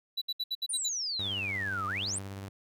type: tone bursts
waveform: triangle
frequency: 3951 Hz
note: B7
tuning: in tune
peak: -28 dBFS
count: 7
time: 0.17-0.888 s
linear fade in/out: 10 ms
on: 46 ms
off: 66 ms
type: exponential two-way sweep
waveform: sine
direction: down then up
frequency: 9650 to 1174.7 to 9650 Hz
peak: -31 dBFS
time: 0.69-2.19 s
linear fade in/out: 10 ms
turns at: 1.87 s
type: tone with tremolo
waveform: sawtooth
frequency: 98 Hz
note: G2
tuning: in tune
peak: -34 dBFS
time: 1.19-2.49 s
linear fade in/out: 5 ms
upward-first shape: sine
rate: 17 Hz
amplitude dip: 25%
effects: none